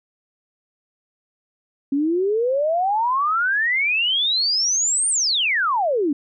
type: exponential two-way sweep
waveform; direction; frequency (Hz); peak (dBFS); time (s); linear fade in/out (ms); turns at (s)
sine; up then down; 270.3 to 9110 to 270.3; -17; 1.92-6.13; 5; 5.09
effects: none